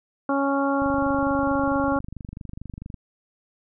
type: harmonic tone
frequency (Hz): 277.2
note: C#4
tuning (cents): 0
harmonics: 1 / 2 / 3 / 4 / 5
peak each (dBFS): -23 / -26 / -28 / -29 / -30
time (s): 0.29-1.99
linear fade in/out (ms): 2
type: click train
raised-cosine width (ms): 5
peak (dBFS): -23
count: 53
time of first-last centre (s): 0.82-2.942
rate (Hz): 24.5
effects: none